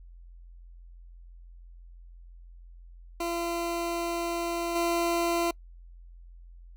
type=tone with level steps; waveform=20% pulse; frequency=340.9 Hz; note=F4; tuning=42 cents flat; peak=-24 / -20 dBFS; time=3.2-5.51 s; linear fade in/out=5 ms; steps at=4.75 s; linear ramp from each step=10 ms; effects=noise-tail reverb RT60 0.1 s tail -26 dB re dry + added 43 Hz sine -46 dBFS peak until 6.76 s